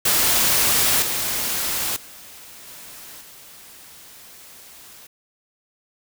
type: noise with level steps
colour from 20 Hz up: white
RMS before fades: -18 / -24 / -42 / -40 / -44 dBFS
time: 0.05-5.07 s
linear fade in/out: 5 ms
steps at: 1.02 / 1.96 / 2.67 / 3.21 s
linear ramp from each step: 5 ms
effects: none

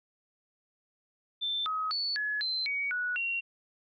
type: tone with pitch steps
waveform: sine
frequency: 3550 / 1269 / 4452 / 1698 / 4089 / 2252 / 1469 / 2747 Hz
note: A7 / D#6 / C#8 / G#6 / C8 / C#7 / F#6 / F7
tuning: +15 / +34 / +7 / +38 / -41 / +27 / -13 / -29 cents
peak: -29 dBFS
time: 1.41-3.41 s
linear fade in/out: 20 ms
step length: 250 ms
effects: none

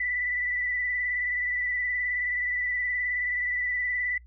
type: tone with vibrato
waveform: sine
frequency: 1975.5 Hz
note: B6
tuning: in tune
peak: -26 dBFS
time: 0-4.18 s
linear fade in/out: 5 ms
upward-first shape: triangle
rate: 19 Hz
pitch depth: 34 cents each way
effects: noise-tail reverb RT60 0.1 s tail -21 dB re dry + added 60 Hz sine -48 dBFS peak until 4.26 s

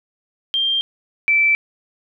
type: tone pair in turn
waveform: sine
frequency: 3180 / 2326 Hz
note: G7 / D7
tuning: +24 / -17 cents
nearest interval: perfect fourth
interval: 541 cents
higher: first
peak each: -16 / -12 dBFS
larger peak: second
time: 0.54-0.81 / 1.28-1.55 s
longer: neither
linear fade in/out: 0 ms
effects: none

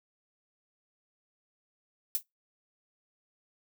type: noise with exponential decay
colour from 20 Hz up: violet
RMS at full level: -25 dBFS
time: 2.15-2.23 s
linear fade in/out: 0 ms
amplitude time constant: 17 ms
effects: noise-tail reverb RT60 0.2 s tail -26 dB re dry

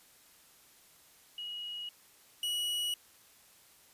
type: tone pair in turn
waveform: sine / 45% pulse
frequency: 2900 / 2920 Hz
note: F#7 / F#7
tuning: -35 / -24 cents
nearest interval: unison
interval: 11 cents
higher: second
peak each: -38 / -31 dBFS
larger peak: second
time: 1.38-1.89 / 2.43-2.94 s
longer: neither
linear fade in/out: 2 ms
effects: white hiss -61 dBFS RMS until 3.93 s + resampled to 32000 Hz

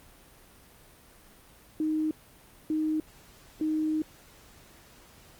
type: tone bursts at uneven times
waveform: sine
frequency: 311.1 Hz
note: D#4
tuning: in tune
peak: -25 dBFS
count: 3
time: 1.8-2.11 / 2.7-3 / 3.61-4.02 s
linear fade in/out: 2 ms
effects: pink hiss -55 dBFS RMS until 5.39 s + Opus 32 kbps

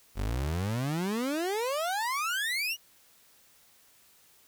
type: exponential sweep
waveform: 30% pulse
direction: up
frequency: 44.74 to 2960 Hz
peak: -26 dBFS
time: 0.15-2.77 s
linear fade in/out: 50 ms
effects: white hiss -61 dBFS RMS until 4.47 s

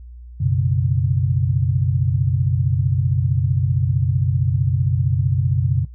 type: chord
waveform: sine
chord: F# suspended fourth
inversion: none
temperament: just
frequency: 92.5 / 123.33 / 138.75 Hz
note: F#2 / B2 / C#3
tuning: 0 / -2 / +2 cents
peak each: -20 dBFS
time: 0.4-5.85 s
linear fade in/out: 10 ms
effects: noise-tail reverb RT60 0.1 s tail -18 dB re dry + added 60 Hz sine -35 dBFS peak until 5.94 s

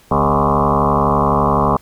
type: tone with frequency modulation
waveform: sine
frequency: 621 Hz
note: D#5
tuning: 3 cents flat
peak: -11 dBFS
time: 0.11-1.77 s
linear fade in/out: 5 ms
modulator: 71.9 Hz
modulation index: 7.6
effects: pink hiss -49 dBFS RMS until 1.81 s

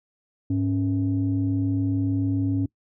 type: tone pair together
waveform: sine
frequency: 103.2 / 276.1 Hz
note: G#2 / C#4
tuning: -10 / -7 cents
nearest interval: octave + perfect fourth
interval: 1703 cents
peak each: -23 / -22 dBFS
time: 0.5-2.66 s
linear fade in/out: 5 ms
effects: noise-tail reverb RT60 0.1 s tail -22 dB re dry + tanh soft clip ceiling -15 dBFS

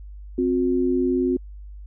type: tone pair together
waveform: sine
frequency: 261.6 / 360.5 Hz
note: C4 / F#4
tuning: 0 / -45 cents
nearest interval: tritone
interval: 555 cents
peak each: -21 dBFS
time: 0.38-1.37 s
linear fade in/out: 5 ms
effects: added 50 Hz sine -36 dBFS peak until 1.86 s

